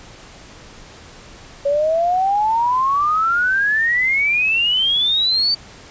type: exponential sweep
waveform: sine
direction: up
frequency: 557 to 4625 Hz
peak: -14 dBFS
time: 1.65-5.55 s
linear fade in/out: 10 ms
effects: pink hiss -41 dBFS RMS until 5.9 s + resampled to 16000 Hz